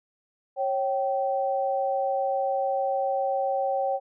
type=tone pair together; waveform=sine; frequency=546.9 / 774 Hz; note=C#5 / G5; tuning=-23 / -22 cents; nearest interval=tritone; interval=601 cents; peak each=-26 dBFS; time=0.56-4 s; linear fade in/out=50 ms; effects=none